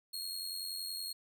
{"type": "tone with amplitude modulation", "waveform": "sawtooth", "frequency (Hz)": 4282, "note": "C8", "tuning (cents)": 39, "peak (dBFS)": -33, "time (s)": [0.13, 1.13], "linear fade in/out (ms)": 10, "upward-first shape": "sine", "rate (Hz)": 90.6, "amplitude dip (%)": 55, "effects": []}